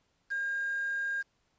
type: tone with quantisation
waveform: sine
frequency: 1613 Hz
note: G6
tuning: 49 cents sharp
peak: -30 dBFS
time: 0.3-1.23 s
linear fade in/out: 20 ms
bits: 8
effects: pink hiss -74 dBFS RMS until 1.58 s + resampled to 16000 Hz